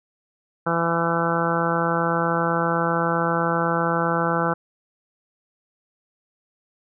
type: harmonic tone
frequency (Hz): 167.8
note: E3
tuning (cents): +31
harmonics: 1 / 2 / 3 / 4 / 5 / 6 / 7 / 8 / 9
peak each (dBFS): -26 / -29 / -26 / -30 / -28 / -30 / -30 / -26 / -30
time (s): 0.66-4.54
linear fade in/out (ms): 10
effects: none